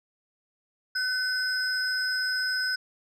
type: tone pair together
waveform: sine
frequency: 1511 / 5082 Hz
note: F#6 / D#8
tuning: +36 / +36 cents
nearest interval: octave + major sixth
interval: 2100 cents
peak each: -25 / -27 dBFS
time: 0.95-2.76 s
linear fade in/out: 10 ms
effects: tanh soft clip ceiling -22 dBFS